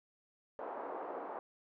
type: band-pass noise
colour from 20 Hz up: white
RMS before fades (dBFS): -43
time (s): 0.59-1.39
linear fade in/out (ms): 0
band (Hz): 340 to 1000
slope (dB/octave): 24
effects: none